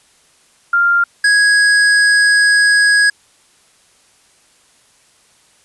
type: tone pair in turn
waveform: sine / square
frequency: 1395 / 1658.9 Hz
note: F6 / G#6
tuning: -2 / -2 cents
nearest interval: minor third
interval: 300 cents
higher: second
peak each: -9 dBFS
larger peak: neither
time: 0.73-1.04 / 1.24-3.1 s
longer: second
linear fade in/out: 5 ms
effects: white hiss -52 dBFS RMS until 5.64 s + resampled to 24000 Hz